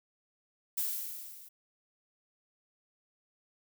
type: noise with level ramp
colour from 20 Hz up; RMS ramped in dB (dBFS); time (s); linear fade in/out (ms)
violet; -31 to -53; 0.77-1.49; 10
effects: none